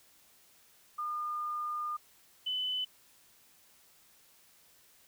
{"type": "tone pair in turn", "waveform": "sine", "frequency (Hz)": [1212, 3012], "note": ["D#6", "F#7"], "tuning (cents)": [-46, 30], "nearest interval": "octave + major third", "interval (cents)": 1576, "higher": "second", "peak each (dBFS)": [-33, -31], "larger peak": "second", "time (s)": [[0.98, 1.97], [2.46, 2.85]], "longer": "first", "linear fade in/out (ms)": 10, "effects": ["white hiss -63 dBFS RMS until 5.07 s"]}